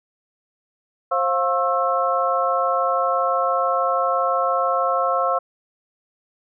sine tone cluster, 531 / 705 / 1082 / 1320 Hz, C5 / F5 / C#6 / E6, +25 / +16 / -42 / +2 cents, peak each -23 dBFS, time 1.11-5.39 s, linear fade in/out 10 ms, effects none

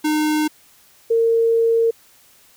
square / sine tone pair in turn, 305.6 / 457.9 Hz, D#4 / A#4, -31 / -31 cents, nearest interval perfect fifth, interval 700 cents, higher second, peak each -17 / -13 dBFS, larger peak second, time 0.04-0.48 / 1.1-1.91 s, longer second, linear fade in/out 10 ms, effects white hiss -52 dBFS RMS until 2.56 s

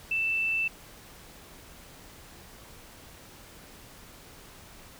sine tone, 2657 Hz, E7, 13 cents sharp, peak -25 dBFS, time 0.11-0.68 s, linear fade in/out 5 ms, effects pink hiss -50 dBFS RMS until 4.99 s

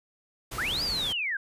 pink noise, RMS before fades -37 dBFS, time 0.51-1.13 s, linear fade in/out 10 ms
sine linear two-way sweep, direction up then down, 1167 to 4954 to 1531 Hz, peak -27 dBFS, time 0.58-1.37 s, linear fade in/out 5 ms, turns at 0.83 s
effects resampled to 32000 Hz

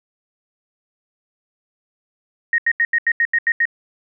sine tone bursts, 1864.7 Hz, A#6, in tune, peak -13 dBFS, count 9, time 2.53-3.654 s, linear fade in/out 2 ms, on 52 ms, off 82 ms, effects none

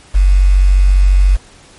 sine tone with quantisation, 47.18 Hz, F#1, 34 cents sharp, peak -5 dBFS, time 0.14-1.37 s, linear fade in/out 20 ms, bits 5, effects pink hiss -42 dBFS RMS until 1.78 s + MP3 48 kbps

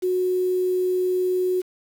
sine tone with quantisation, 366.5 Hz, F#4, 16 cents flat, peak -19 dBFS, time 0.02-1.62 s, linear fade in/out 20 ms, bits 7, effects none

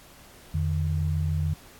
sine tone pair together, 85.42 / 152.2 Hz, F2 / D#3, -38 / -38 cents, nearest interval minor seventh, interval 1000 cents, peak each -25 / -27 dBFS, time 0.54-1.54 s, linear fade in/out 5 ms, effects pink hiss -51 dBFS RMS until 1.79 s + AAC 64 kbps

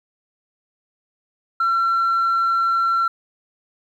sine tone, 1356 Hz, E6, 49 cents sharp, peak -14 dBFS, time 1.6-3.08 s, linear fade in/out 5 ms, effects tanh soft clip ceiling -14 dBFS + 9-bit

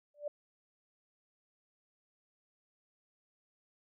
sine tone with exponential growth, 587.3 Hz, D5, in tune, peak -31 dBFS, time 0.14-0.28 s, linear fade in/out 5 ms, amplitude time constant 30 ms, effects none

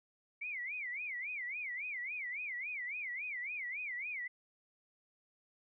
sine tone with vibrato, 2200 Hz, C#7, 14 cents flat, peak -38 dBFS, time 0.41-4.28 s, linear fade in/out 10 ms, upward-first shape sine, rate 3.6 Hz, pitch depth 230 cents each way, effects none

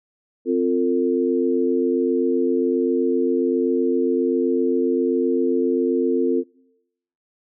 sine chord, F major, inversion second, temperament equal with one note detuned, 261.6 / 349.2 / 450.5 Hz, C4 / F4 / A4, 0 / 0 / +41 cents, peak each -21 dBFS, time 0.45-6.44 s, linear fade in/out 50 ms, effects noise-tail reverb RT60 0.8 s tail -23 dB re dry

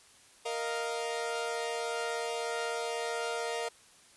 sawtooth chord, Bb suspended fourth, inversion none, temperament equal, 466.2 / 622.3 / 698.5 Hz, Bb4 / Eb5 / F5, 0 / 0 / 0 cents, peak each -31 / -36 / -34 dBFS, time 0.45-3.69 s, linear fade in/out 10 ms, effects white hiss -59 dBFS RMS until 4.16 s + resampled to 24000 Hz

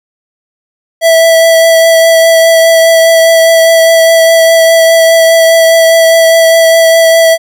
square tone with vibrato, 657 Hz, E5, 6 cents flat, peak -3 dBFS, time 1.01-7.38 s, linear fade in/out 50 ms, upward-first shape triangle, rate 4.9 Hz, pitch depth 14 cents each way, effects none

